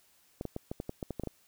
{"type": "clicks", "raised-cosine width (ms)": 2, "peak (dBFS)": -22, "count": 11, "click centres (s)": [0.411, 0.453, 0.564, 0.715, 0.801, 0.894, 1.028, 1.107, 1.197, 1.236, 1.273], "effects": ["white hiss -66 dBFS RMS until 1.47 s"]}